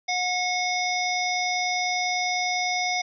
harmonic tone, 726 Hz, F#5, 33 cents flat, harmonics 1 / 3 / 5 / 7 / 8, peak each -27 / -27 / -34 / -31 / -35 dBFS, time 0.08-3.02 s, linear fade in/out 10 ms, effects none

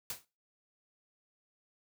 white noise with exponential decay, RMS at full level -35 dBFS, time 0.1-0.25 s, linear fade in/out 2 ms, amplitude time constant 32 ms, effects noise-tail reverb RT60 0.3 s tail -20 dB re dry

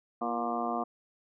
harmonic tone with a mistuned harmonic, 118.5 Hz, A#2, 29 cents sharp, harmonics 2 / 3 / 4 / 5 / 6 / 7 / 8 / 9 / 10, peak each -36 / -40 / -40 / -43 / -33 / -44 / -44 / -38 / -38 dBFS, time 0.21-0.84 s, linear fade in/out 10 ms, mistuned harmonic 3, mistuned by -63 cents, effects none

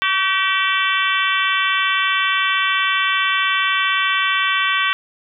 harmonic tone with a mistuned harmonic, 384.5 Hz, G4, 33 cents flat, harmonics 3 / 4 / 5 / 6 / 7 / 8 / 9, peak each -21 / -22 / -23 / -24 / -24 / -25 / -26 dBFS, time 0.02-4.93 s, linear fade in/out 0 ms, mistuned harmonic 3, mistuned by -23 cents, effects none

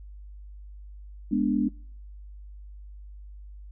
sine chord, G# diminished, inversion none, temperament equal, 207.7 / 246.9 / 293.7 Hz, G#3 / B3 / D4, 0 / 0 / 0 cents, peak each -26 dBFS, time 1.31-1.69 s, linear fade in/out 10 ms, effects noise-tail reverb RT60 0.5 s tail -24 dB re dry + added 50 Hz sine -41 dBFS peak until 3.71 s

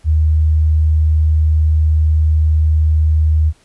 sine tone, 77.78 Hz, D#2, in tune, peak -9 dBFS, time 0.04-3.53 s, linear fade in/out 50 ms, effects pink hiss -53 dBFS RMS until 3.64 s + resampled to 24000 Hz

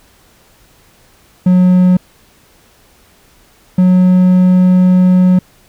triangle tone pair in turn, 181.9 / 182.89 Hz, F#3 / F#3, -29 / -20 cents, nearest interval unison, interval 9 cents, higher second, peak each -3 dBFS, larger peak neither, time 1.46-1.97 / 3.78-5.39 s, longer second, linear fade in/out 5 ms, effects pink hiss -48 dBFS RMS until 5.68 s

